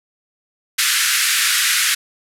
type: band-pass noise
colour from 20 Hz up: pink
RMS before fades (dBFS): -17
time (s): 0.78-1.95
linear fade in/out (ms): 10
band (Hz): 1400 to 13000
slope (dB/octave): 48
effects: none